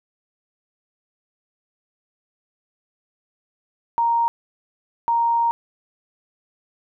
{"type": "tone bursts at uneven times", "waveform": "sine", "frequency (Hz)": 932.3, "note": "A#5", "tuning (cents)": 0, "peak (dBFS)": -16, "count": 2, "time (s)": [[3.98, 4.28], [5.08, 5.51]], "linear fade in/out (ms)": 0, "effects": []}